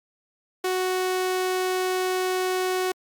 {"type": "tone", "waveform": "sawtooth", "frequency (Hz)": 370, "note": "F#4", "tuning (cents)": 0, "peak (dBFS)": -19, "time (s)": [0.64, 2.92], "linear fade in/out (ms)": 5, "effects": ["Opus 48 kbps"]}